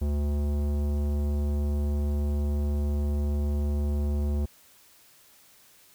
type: tone with tanh clipping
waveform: sine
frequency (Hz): 72.8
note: D2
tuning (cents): -15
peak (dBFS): -26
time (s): 0.01-4.46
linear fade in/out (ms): 10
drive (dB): 16
effects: white hiss -57 dBFS RMS until 5.94 s